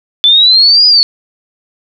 sine exponential two-way sweep, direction up then down, 3473 to 4978 to 4365 Hz, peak -3 dBFS, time 0.24-1.03 s, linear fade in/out 0 ms, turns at 0.87 s, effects none

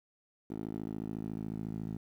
10% pulse tone with band-pass filter sweep, 54 Hz, A1, 32 cents flat, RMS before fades -39 dBFS, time 0.5-1.97 s, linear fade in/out 5 ms, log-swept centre 310 to 180 Hz, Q 1.4, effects 11-bit

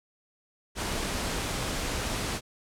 pink noise, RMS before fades -31 dBFS, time 0.75-2.41 s, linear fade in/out 50 ms, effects low-pass 10000 Hz 12 dB/octave

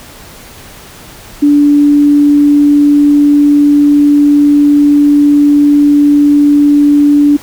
sine tone, 290.4 Hz, D4, 19 cents flat, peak -3 dBFS, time 1.42-7.37 s, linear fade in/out 10 ms, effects pink hiss -33 dBFS RMS until 7.42 s

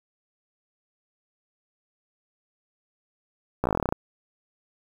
slowing click train, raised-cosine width 1 ms, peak -9 dBFS, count 13, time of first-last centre 3.64-3.925 s, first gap 15 ms, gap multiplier 1.08, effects 7-bit

